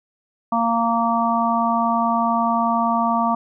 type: harmonic tone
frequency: 231.2 Hz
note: A#3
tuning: 14 cents flat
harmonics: 1 / 3 / 4 / 5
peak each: -22 / -22 / -22 / -22 dBFS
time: 0.52-3.35 s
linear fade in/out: 5 ms
effects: none